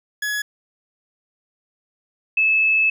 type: tone pair in turn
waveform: 40% pulse / sine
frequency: 1687 / 2607 Hz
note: G#6 / E7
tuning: +27 / -20 cents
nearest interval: minor sixth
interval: 753 cents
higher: second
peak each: -21 / -14 dBFS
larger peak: second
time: 0.22-0.42 / 2.37-2.9 s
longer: second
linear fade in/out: 5 ms
effects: none